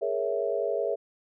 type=chord; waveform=sine; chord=A# half-diminished seventh; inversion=third; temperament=equal; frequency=415.3 / 466.2 / 554.4 / 659.3 Hz; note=G#4 / A#4 / C#5 / E5; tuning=0 / 0 / 0 / 0 cents; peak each=-31 dBFS; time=0.01-0.96 s; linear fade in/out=20 ms; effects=none